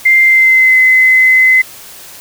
sine tone with pitch glide, 2093 to 2042 Hz, C7 to C7, 0 to -43 cents, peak -4 dBFS, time 0.05-1.62 s, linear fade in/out 10 ms, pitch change -43 cents, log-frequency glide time 0.23-0.78 s, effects white hiss -33 dBFS RMS until 2.2 s

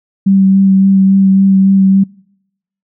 sine tone with vibrato, 193.3 Hz, G3, 24 cents flat, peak -5 dBFS, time 0.26-2.04 s, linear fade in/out 10 ms, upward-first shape sine, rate 3.6 Hz, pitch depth 15 cents each way, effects noise-tail reverb RT60 0.8 s tail -25 dB re dry

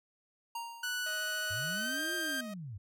square tone with exponential decay, 932.3 Hz, A#5, in tune, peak -36 dBFS, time 0.55-1.29 s, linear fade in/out 5 ms, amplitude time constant 160 ms
sawtooth tone with pitch glide, 1480 to 1586.2 Hz, F#6 to G6, 0 to +20 cents, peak -30 dBFS, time 0.83-2.41 s, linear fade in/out 5 ms, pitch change +120 cents, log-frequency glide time 1.73-1.99 s
sawtooth tone with vibrato, 627 Hz, D#5, 13 cents sharp, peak -40 dBFS, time 1.06-2.54 s, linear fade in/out 5 ms, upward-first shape square, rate 14 Hz, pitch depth 9 cents each way
sine linear two-way sweep, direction up then down, 88.4 to 358.9 to 88.4 Hz, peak -40 dBFS, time 1.5-2.78 s, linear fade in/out 10 ms, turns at 2.15 s
effects none

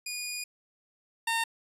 15% pulse tone pair in turn, 2452 / 912.9 Hz, D#7 / A#5, -26 / -36 cents, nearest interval octave + perfect fourth, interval 1710 cents, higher first, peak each -27 / -20 dBFS, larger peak second, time 0.06-0.44 / 1.27-1.44 s, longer first, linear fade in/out 5 ms, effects resampled to 32000 Hz

